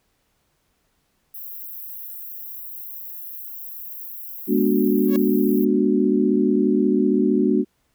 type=high-pass noise; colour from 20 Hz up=white; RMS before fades=-35 dBFS; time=1.34-5.65 s; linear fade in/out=5 ms; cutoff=12000 Hz; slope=96 dB/octave
type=chord; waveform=sine; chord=G# half-diminished seventh; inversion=none; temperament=equal with one note detuned; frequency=207.7 / 242.8 / 293.7 / 370 Hz; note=G#3 / B3 / D4 / F#4; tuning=0 / -29 / 0 / 0 cents; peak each=-21 dBFS; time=4.47-7.65 s; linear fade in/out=50 ms
type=tone with exponential growth; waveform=sawtooth; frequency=554.4 Hz; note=C#5; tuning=in tune; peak=-23 dBFS; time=5.03-5.16 s; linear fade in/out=1 ms; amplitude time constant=28 ms
effects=pink hiss -68 dBFS RMS until 7.94 s